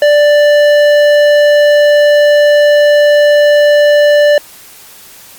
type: tone with tanh clipping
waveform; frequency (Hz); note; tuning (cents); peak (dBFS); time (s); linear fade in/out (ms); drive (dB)
sine; 588; D5; +2; -6; 0.02-4.38; 2; 14
effects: white hiss -36 dBFS RMS until 5.38 s + Opus 48 kbps